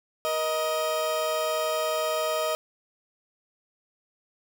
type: tone pair together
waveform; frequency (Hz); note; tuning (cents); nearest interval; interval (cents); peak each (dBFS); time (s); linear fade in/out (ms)
30% pulse; 474.2 / 627; A#4 / D#5; +30 / +13; perfect fourth; 483; -30 / -23; 0.25-2.55; 0
effects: none